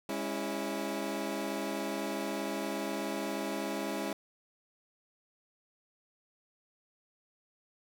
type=chord; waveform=20% pulse; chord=C# minor; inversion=second; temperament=equal with one note detuned; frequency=203.7 / 277.2 / 329.6 Hz; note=G#3 / C#4 / E4; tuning=-33 / 0 / 0 cents; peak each=-33 dBFS; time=0.09-4.13 s; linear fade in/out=2 ms; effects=none